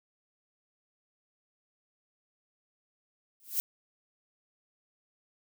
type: noise with exponential growth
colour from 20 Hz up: violet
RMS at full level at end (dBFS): -26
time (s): 3.4-3.6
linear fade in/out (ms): 0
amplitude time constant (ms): 43
effects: none